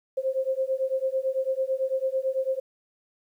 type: beating tone pair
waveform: sine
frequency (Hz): 523.3 / 532.3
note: C5 / C5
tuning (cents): 0 / +30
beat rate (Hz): 9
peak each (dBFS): -27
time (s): 0.17-2.6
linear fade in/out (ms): 10
effects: 10-bit